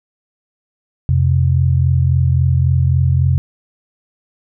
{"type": "tone pair together", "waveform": "sine", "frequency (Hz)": [87.15, 130.81], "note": ["F2", "C3"], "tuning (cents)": [-3, 0], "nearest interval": "perfect fifth", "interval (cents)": 703, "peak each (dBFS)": -13, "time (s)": [1.09, 3.38], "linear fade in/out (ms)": 0, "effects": []}